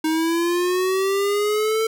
square linear sweep, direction up, 312.4 to 447.4 Hz, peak -19 dBFS, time 0.04-1.87 s, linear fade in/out 5 ms, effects none

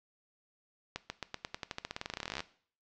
accelerating click train, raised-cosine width 0.2 ms, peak -19 dBFS, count 29, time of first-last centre 0.96-2.405 s, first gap 140 ms, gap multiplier 0.91, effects noise-tail reverb RT60 0.5 s tail -17 dB re dry + low-pass 6000 Hz 12 dB/octave

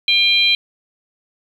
harmonic tone, 800 Hz, G5, 35 cents sharp, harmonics 3 / 4 / 5, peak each -16 / -16 / -16 dBFS, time 0.08-0.55 s, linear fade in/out 2 ms, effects 7-bit

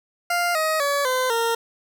20% pulse tone with pitch steps, 699 / 630 / 567.8 / 511.7 / 461.2 Hz, F5 / D#5 / C#5 / C5 / A#4, +1 / +21 / +41 / -39 / -19 cents, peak -15 dBFS, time 0.3-1.55 s, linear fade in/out 5 ms, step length 250 ms, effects none

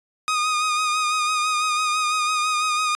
sawtooth tone with vibrato, 1238 Hz, D#6, 9 cents flat, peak -16 dBFS, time 0.28-2.95 s, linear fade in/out 0 ms, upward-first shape sine, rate 6 Hz, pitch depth 32 cents each way, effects resampled to 22050 Hz

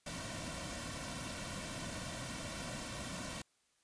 pink noise with comb filter, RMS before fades -43 dBFS, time 0.06-3.42 s, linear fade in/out 5 ms, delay 2.4 ms, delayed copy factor -0.7, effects white hiss -75 dBFS RMS until 3.83 s + resampled to 22050 Hz

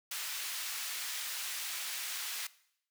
pink high-pass noise, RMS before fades -39 dBFS, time 0.11-2.47 s, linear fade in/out 5 ms, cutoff 2000 Hz, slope 12 dB/octave, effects noise-tail reverb RT60 0.7 s tail -19 dB re dry

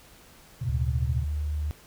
sine chord, F suspended fourth, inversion none, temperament equal with one note detuned, 87.76 / 116.54 / 130.81 Hz, F2 / Bb2 / C3, +9 / 0 / 0 cents, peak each -35 / -29 / -30 dBFS, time 0.61-1.24 s, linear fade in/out 10 ms
sine tone with pitch glide, 73.2 to 74.82 Hz, D2 to D2, -5 to +33 cents, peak -26 dBFS, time 0.69-1.71 s, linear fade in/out 0 ms, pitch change +38 cents, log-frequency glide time 0.94-1.11 s
effects pink hiss -53 dBFS RMS until 1.86 s

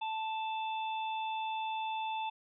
harmonic tone, 880 Hz, A5, in tune, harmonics 1 / 3 / 4, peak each -34 / -44 / -46 dBFS, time 0.01-2.3 s, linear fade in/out 10 ms, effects none

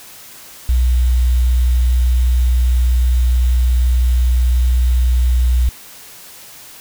sine tone with quantisation, 61.4 Hz, B1, 9 cents flat, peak -10 dBFS, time 0.69-5.69 s, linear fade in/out 0 ms, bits 6, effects white hiss -38 dBFS RMS until 6.8 s

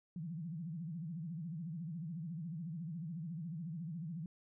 sine tone with vibrato, 164.81 Hz, E3, in tune, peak -40 dBFS, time 0.16-4.26 s, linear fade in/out 2 ms, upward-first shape sine, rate 14 Hz, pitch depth 170 cents each way, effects none

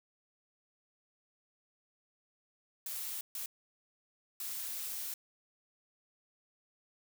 blue noise bursts at uneven times, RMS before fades -40 dBFS, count 3, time 2.86-3.21 / 3.35-3.46 / 4.4-5.14 s, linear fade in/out 2 ms, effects none

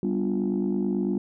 sine chord, G dominant seventh, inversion none, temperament just, 196 / 245 / 294 / 352.8 Hz, G3 / B3 / D4 / F4, 0 / -14 / +2 / +18 cents, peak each -25 / -28 / -30 / -28 dBFS, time 0.03-1.18 s, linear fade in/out 2 ms, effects tanh soft clip ceiling -17 dBFS

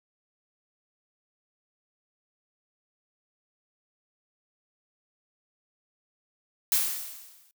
blue noise with exponential decay, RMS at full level -22 dBFS, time 6.72-7.51 s, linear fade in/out 1 ms, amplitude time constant 170 ms, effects noise-tail reverb RT60 0.1 s tail -24 dB re dry

